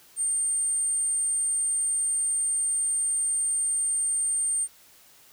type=tone; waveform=sine; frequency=8750 Hz; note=C#9; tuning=24 cents flat; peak=-23 dBFS; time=0.16-4.68 s; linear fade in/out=50 ms; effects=white hiss -55 dBFS RMS until 5.32 s

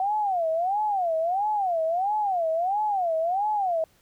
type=tone with vibrato; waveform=sine; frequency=740 Hz; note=F#5; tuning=in tune; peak=-22 dBFS; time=0-3.84 s; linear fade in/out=2 ms; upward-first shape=sine; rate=1.5 Hz; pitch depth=250 cents each way; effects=pink hiss -62 dBFS RMS until 4.01 s

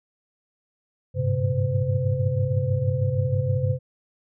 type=tone cluster; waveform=sine; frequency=97.6 / 103.9 / 117.1 / 133.1 / 511 Hz; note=G2 / G#2 / A#2 / C3 / C5; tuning=-7 / +1 / +8 / +30 / -41 cents; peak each=-26 / -27 / -31 / -24 / -29 dBFS; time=1.14-3.79 s; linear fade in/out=50 ms; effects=none

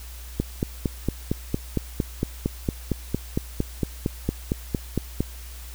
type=click train; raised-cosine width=3 ms; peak=-9 dBFS; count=22; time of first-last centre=0.4-5.205 s; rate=4.37 Hz; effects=added 60 Hz sine -37 dBFS peak until 5.74 s + white hiss -45 dBFS RMS until 5.74 s

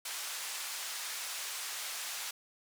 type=band-pass noise; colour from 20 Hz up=white; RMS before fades=-40 dBFS; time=0.05-2.31 s; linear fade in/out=5 ms; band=870 to 9200 Hz; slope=12 dB/octave; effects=none

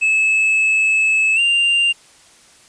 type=tone with pitch glide; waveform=triangle; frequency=2601 to 2788 Hz; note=E7 to F7; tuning=-24 to -4 cents; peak=-11 dBFS; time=0.01-1.93 s; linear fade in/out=20 ms; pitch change=+120 cents; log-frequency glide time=1.35-1.4 s; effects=white hiss -48 dBFS RMS until 2.68 s + resampled to 22050 Hz

